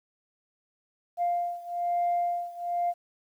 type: beating tone pair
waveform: sine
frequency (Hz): 698.5 / 699.6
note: F5 / F5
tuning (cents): 0 / +3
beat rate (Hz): 1.1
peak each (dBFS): -27 / -29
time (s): 1.17-2.94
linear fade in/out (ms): 50
effects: tanh soft clip ceiling -20 dBFS + 10-bit